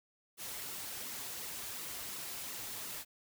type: noise with flanger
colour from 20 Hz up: white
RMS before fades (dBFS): -43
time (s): 0.37-3.05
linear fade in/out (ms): 50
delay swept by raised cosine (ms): 1.2 to 6.5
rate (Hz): 2.8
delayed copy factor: -0.6
effects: none